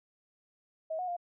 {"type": "tone with pitch steps", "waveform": "sine", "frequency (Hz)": [638, 730, 701], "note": ["D#5", "F#5", "F5"], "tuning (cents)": [43, -24, 6], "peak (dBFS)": -32, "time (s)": [0.9, 1.167], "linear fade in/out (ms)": 10, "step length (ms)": 89, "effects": []}